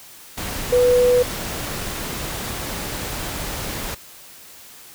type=tone in noise; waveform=sine; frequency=493.9 Hz; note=B4; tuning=in tune; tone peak=-12 dBFS; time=0.72-1.23 s; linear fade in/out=10 ms; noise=pink; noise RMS=-28 dBFS; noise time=0.37-3.95 s; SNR=+13 dB; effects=white hiss -43 dBFS RMS until 4.94 s